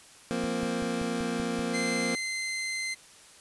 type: chord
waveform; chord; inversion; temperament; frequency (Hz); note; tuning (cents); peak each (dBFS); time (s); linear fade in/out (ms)
25% pulse; F suspended fourth; none; equal; 174.61 / 233.1 / 261.6; F3 / Bb3 / C4; 0 / 0 / 0; -32 / -27 / -31; 0.31-2.15; 0
type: click train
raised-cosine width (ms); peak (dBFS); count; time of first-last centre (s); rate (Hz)
5; -28; 7; 0.44-1.592; 5.21
type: tone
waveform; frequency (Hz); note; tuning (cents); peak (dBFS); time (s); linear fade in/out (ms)
sawtooth; 2073; C7; -17; -27; 1.73-2.95; 20
effects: white hiss -53 dBFS RMS until 3.4 s + resampled to 24000 Hz